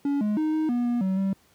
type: tone with pitch steps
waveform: triangle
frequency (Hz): 283.1 / 210.1 / 310.3 / 312.9 / 242 / 240.2 / 189.6 / 193.7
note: C#4 / G#3 / D#4 / D#4 / B3 / B3 / F#3 / G3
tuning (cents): +37 / +20 / -5 / +10 / -35 / -48 / +43 / -20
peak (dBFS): -20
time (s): 0.05-1.33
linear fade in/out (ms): 2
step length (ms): 160
effects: pink hiss -61 dBFS RMS until 1.54 s + high-pass 80 Hz 12 dB/octave